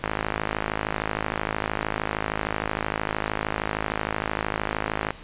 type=click train; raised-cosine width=0.5 ms; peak=-9 dBFS; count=270; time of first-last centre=0.04-5.106 s; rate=53.1 Hz; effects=pink hiss -44 dBFS RMS until 5.23 s + resampled to 8000 Hz